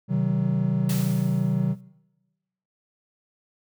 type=chord; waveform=triangle; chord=C diminished; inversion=none; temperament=just; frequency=130.81 / 156.98 / 188.37 Hz; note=C3 / Eb3 / Gb3; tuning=0 / +16 / +31 cents; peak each=-23 / -24 / -22 dBFS; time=0.08-1.76 s; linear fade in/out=50 ms
type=noise with exponential decay; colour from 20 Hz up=white; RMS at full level=-32 dBFS; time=0.89-1.81 s; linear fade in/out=5 ms; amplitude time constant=200 ms
effects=noise-tail reverb RT60 1.0 s tail -21 dB re dry